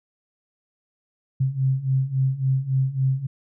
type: beating tone pair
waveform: sine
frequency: 130.81 / 134.41 Hz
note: C3 / C3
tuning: 0 / +47 cents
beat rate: 3.6 Hz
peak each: -24 / -21 dBFS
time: 1.4-3.27 s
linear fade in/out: 10 ms
effects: none